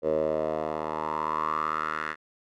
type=tone with band-pass filter sweep; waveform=10% pulse; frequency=77.78 Hz; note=D#2; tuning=in tune; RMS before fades=-29 dBFS; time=0.02-2.16 s; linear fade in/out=50 ms; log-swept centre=510 to 1600 Hz; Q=5.7; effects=none